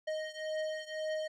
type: beating tone pair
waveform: square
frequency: 622.3 / 624.2 Hz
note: D#5 / D#5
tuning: 0 / +5 cents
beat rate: 1.9 Hz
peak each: -38 / -40 dBFS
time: 0.07-1.28 s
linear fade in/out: 10 ms
effects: low-pass 5000 Hz 12 dB/octave